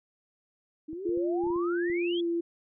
sine exponential sweep, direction up, 298.9 to 3425 Hz, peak -35 dBFS, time 0.88-2.21 s, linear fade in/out 10 ms
clicks, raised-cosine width 3 ms, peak -34 dBFS, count 8, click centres 0.931 / 1.092 / 1.174 / 1.438 / 1.468 / 1.503 / 1.561 / 1.9 s
sine tone with pitch glide, 346.9 to 339.4 Hz, F4 to F4, -12 to -49 cents, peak -26 dBFS, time 1.05-2.41 s, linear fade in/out 10 ms, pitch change -37 cents, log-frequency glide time 2.16-2.27 s
effects none

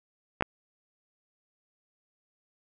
clicks, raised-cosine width 0.5 ms, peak -10 dBFS, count 2, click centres 0.409 / 0.424 s, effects none

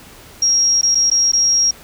sine tone with dropouts, 5610 Hz, F8, 7 cents sharp, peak -11 dBFS, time 0.42-1.71 s, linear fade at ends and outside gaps 5 ms, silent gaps 0.813-0.83 / 0.948-0.953 / 1.101-1.113 / 1.318-1.332 s, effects pink hiss -41 dBFS RMS until 1.83 s

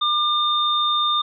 sine tone pair together, 1200 / 3627 Hz, D6 / A#7, +37 / -48 cents, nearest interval octave + perfect fifth, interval 1915 cents, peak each -20 dBFS, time 0.01-1.22 s, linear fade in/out 10 ms, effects none

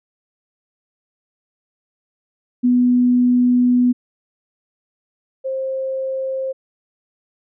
sine tone pair in turn, 246.9 / 529.5 Hz, B3 / C5, 0 / +21 cents, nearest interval octave + minor second, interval 1321 cents, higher second, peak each -11 / -20 dBFS, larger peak first, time 2.63-3.93 / 5.44-6.53 s, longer first, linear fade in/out 20 ms, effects none

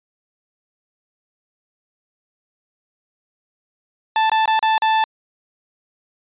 40% pulse tone with dropouts, 880 Hz, A5, in tune, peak -13 dBFS, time 4.16-5.04 s, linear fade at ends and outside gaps 1 ms, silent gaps 4.297-4.317 / 4.457-4.477 / 4.592-4.627 / 4.78-4.821 s, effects resampled to 8000 Hz

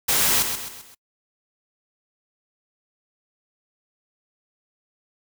white noise with echo, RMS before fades -20 dBFS, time 0.08-0.43 s, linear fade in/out 10 ms, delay 130 ms, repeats 4, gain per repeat -7 dB, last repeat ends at 0.95 s, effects noise-tail reverb RT60 0.1 s tail -25 dB re dry

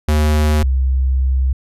square / sine tone pair in turn, 75.9 / 65.42 Hz, D#2 / C2, -42 / 0 cents, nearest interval minor third, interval 258 cents, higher first, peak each -12 dBFS, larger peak neither, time 0.08-0.63 / 0.63-1.53 s, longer second, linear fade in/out 5 ms, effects resampled to 32000 Hz

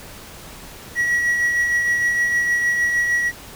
triangle tone with tremolo, 1922 Hz, B6, 48 cents flat, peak -13 dBFS, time 0.95-3.32 s, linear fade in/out 50 ms, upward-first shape triangle, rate 6.5 Hz, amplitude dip 40%, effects pink hiss -39 dBFS RMS until 3.55 s

